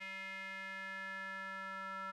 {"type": "tone with band-pass filter sweep", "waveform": "square", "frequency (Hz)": 192.1, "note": "G3", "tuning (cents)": -35, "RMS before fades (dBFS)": -45, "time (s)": [0, 2.12], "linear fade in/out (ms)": 20, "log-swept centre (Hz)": [2200, 1400], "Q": 4.6, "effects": []}